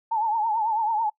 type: tone with vibrato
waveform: sine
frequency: 880 Hz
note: A5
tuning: in tune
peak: -21 dBFS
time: 0.11-1.1 s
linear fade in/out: 10 ms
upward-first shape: triangle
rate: 9.1 Hz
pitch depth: 110 cents each way
effects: noise-tail reverb RT60 0.1 s tail -23 dB re dry